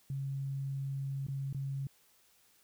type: tone with dropouts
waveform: sine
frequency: 136.9 Hz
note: C#3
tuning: 21 cents flat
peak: -34 dBFS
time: 0.1-1.87 s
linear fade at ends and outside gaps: 2 ms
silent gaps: 1.267-1.284 / 1.528-1.546 s
effects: white hiss -67 dBFS RMS until 2.63 s